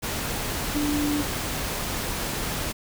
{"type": "tone in noise", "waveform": "sine", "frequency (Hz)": 293.7, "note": "D4", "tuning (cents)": 0, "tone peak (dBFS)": -23, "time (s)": [0.74, 1.23], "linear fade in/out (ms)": 20, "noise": "pink", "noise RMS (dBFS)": -29, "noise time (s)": [0.02, 2.73], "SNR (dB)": 3, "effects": []}